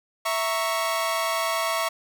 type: chord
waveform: sawtooth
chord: A# diminished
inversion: second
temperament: equal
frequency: 659.3 / 932.3 / 1108.7 Hz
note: E5 / A#5 / C#6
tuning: 0 / 0 / 0 cents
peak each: -23 / -28 / -23 dBFS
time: 0.25-1.89 s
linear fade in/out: 10 ms
effects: none